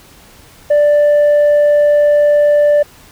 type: tone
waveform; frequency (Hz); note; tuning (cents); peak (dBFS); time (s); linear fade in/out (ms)
sine; 588; D5; +2; -4; 0.7-2.83; 10
effects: tanh soft clip ceiling -6 dBFS + pink hiss -42 dBFS RMS until 3.11 s